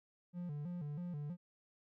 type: tone with vibrato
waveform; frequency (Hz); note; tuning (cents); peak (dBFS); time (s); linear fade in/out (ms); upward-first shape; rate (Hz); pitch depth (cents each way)
triangle; 160.8; E3; -43; -38; 0.33-1.37; 50; square; 3.1; 160
effects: none